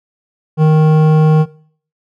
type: tone with hard clipping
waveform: sine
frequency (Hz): 155.56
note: D#3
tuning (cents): 0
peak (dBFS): -8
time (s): 0.57-1.46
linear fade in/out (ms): 50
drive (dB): 12
effects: noise-tail reverb RT60 0.5 s tail -19 dB re dry